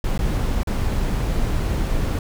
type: noise with dropouts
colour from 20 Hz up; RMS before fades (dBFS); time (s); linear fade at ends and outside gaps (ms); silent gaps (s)
brown; -21; 0.04-2.19; 2; 0.178-0.19 / 0.633-0.672
effects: none